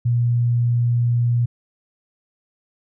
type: tone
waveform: sine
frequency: 119.7 Hz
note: A#2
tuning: 46 cents sharp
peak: -15 dBFS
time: 0.05-1.46 s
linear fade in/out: 10 ms
effects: none